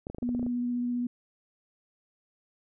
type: clicks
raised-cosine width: 2 ms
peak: -25 dBFS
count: 10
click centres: 0.069 / 0.1 / 0.147 / 0.184 / 0.228 / 0.291 / 0.349 / 0.395 / 0.429 / 0.465 s
type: tone with vibrato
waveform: sine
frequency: 243.5 Hz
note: B3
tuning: 24 cents flat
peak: -27 dBFS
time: 0.22-1.07 s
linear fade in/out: 5 ms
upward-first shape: triangle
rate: 15 Hz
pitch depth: 13 cents each way
effects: none